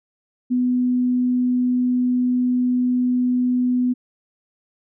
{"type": "tone", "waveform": "sine", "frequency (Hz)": 249.1, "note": "B3", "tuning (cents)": 15, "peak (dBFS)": -16, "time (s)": [0.5, 3.94], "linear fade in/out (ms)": 20, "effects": []}